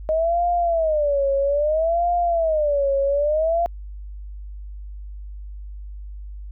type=tone with vibrato; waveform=sine; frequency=621 Hz; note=D#5; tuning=3 cents flat; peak=-17 dBFS; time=0.09-3.66 s; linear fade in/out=0 ms; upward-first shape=sine; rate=0.61 Hz; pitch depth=210 cents each way; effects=added 50 Hz sine -32 dBFS peak until 6.51 s